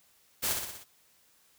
white noise with echo, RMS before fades -30 dBFS, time 0.42-0.54 s, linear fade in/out 20 ms, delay 61 ms, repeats 5, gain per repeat -4 dB, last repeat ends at 0.845 s, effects white hiss -65 dBFS RMS until 1.58 s

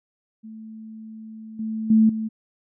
sine tone with level steps, 220 Hz, A3, in tune, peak -36 / -25 / -12 / -24 dBFS, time 0.43-2.29 s, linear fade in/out 20 ms, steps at 1.59 / 1.9 / 2.09 s, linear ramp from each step 5 ms, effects none

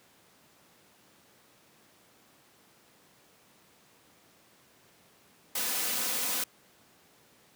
white noise with comb filter, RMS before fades -31 dBFS, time 5.55-6.44 s, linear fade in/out 5 ms, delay 4 ms, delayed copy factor +0.6, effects pink hiss -61 dBFS RMS until 7.55 s + high-pass 150 Hz 12 dB/octave

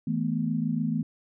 sine tone cluster, 161.2 / 217.4 / 244.3 Hz, E3 / A3 / B3, -38 / -21 / -19 cents, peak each -29 dBFS, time 0.07-1.03 s, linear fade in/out 5 ms, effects none

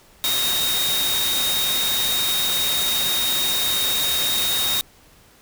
sine tone in noise, 3729 Hz, A#7, in tune, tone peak -21 dBFS, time 0.24-4.81 s, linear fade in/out 0 ms, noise white, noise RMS -24 dBFS, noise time 0.24-4.81 s, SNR 0 dB, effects pink hiss -52 dBFS RMS until 5.41 s

